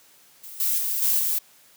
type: noise with level steps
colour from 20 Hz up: violet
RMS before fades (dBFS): -40 / -23 / -26 / -21 / -24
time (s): 0.43-1.39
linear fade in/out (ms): 10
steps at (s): 0.6 / 0.78 / 1.02 / 1.19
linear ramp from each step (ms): 2
effects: white hiss -55 dBFS RMS until 1.76 s + high-pass 100 Hz 12 dB/octave